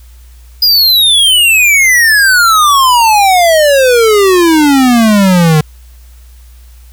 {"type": "exponential sweep", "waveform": "square", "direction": "down", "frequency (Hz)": [4986, 150], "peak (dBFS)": -5, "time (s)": [0.62, 5.61], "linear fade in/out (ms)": 5, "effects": ["added 60 Hz sine -33 dBFS peak until 6.92 s", "white hiss -47 dBFS RMS until 6.92 s"]}